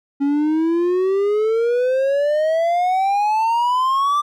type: exponential sweep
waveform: triangle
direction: up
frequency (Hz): 277.2 to 1188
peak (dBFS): -13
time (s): 0.2-4.22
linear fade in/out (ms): 20
effects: none